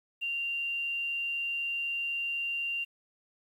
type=tone with quantisation; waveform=sine; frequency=2776 Hz; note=F7; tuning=11 cents flat; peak=-30 dBFS; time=0.21-2.85 s; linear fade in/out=20 ms; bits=10; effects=none